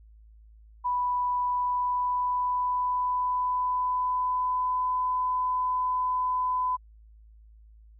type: tone with pitch glide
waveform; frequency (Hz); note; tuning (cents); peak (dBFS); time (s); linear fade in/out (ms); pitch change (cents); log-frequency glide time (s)
sine; 987.8 to 1006.2; B5 to B5; 0 to +32; -24; 0.84-6.77; 20; +32; 1.45-4.88
effects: added 54 Hz sine -50 dBFS peak until 7.99 s